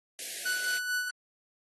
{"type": "band-stop noise", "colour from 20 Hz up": "white", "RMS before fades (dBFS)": -38, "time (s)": [0.19, 0.78], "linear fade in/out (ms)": 0, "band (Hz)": [730, 1600], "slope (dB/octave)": 96}
{"type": "tone with tremolo", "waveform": "45% pulse", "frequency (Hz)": 1484, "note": "F#6", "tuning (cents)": 5, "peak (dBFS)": -27, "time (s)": [0.45, 1.11], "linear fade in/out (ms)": 10, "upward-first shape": "sine", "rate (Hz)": 4.5, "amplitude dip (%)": 50}
{"effects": ["high-pass 400 Hz 12 dB/octave", "AAC 32 kbps"]}